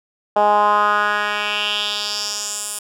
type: tone with band-pass filter sweep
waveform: 10% pulse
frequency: 207.7 Hz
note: G#3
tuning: in tune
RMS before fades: -19 dBFS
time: 0.36-2.79 s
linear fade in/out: 5 ms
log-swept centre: 730 to 9600 Hz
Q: 3
effects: none